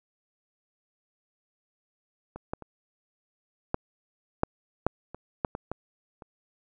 clicks, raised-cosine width 1 ms, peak -25 / -17 / -28 / -11 / -8 / -8 / -25 / -11 / -19 / -18 / -30 dBFS, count 11, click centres 2.36 / 2.535 / 2.623 / 3.744 / 4.434 / 4.866 / 5.146 / 5.448 / 5.551 / 5.716 / 6.222 s, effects none

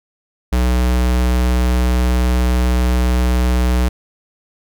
square tone, 61.74 Hz, B1, in tune, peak -13 dBFS, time 0.52-3.89 s, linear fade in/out 10 ms, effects none

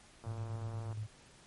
click train, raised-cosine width 1 ms, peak -36 dBFS, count 80, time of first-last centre 0.24-0.927 s, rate 115 Hz
sine tone with tremolo, 106.8 Hz, G#2, 49 cents sharp, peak -36 dBFS, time 0.26-1.07 s, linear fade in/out 10 ms, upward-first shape square, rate 8.4 Hz, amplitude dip 40%
effects pink hiss -60 dBFS RMS until 1.46 s + MP3 48 kbps

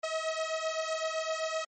sawtooth beating tone pair, 635 / 642.8 Hz, D#5 / E5, +35 / -44 cents, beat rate 7.8 Hz, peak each -30 / -30 dBFS, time 0.03-1.65 s, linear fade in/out 10 ms, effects MP3 32 kbps

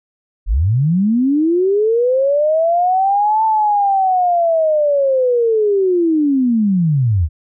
sine linear two-way sweep, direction up then down, 37.55 to 888 to 71.7 Hz, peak -11 dBFS, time 0.46-7.29 s, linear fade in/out 50 ms, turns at 3.44 s, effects none

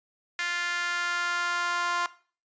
sawtooth tone with high-pass filter sweep, 349.2 Hz, F4, in tune, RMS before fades -29 dBFS, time 0.39-2.06 s, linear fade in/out 0 ms, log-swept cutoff 1800 to 1100 Hz, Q 2.9, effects noise-tail reverb RT60 0.4 s tail -17 dB re dry + resampled to 16000 Hz

